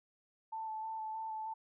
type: tone with vibrato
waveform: sine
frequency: 880 Hz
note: A5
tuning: in tune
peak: -38 dBFS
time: 0.52-1.54 s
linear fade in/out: 10 ms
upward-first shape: square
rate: 3.2 Hz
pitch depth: 14 cents each way
effects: none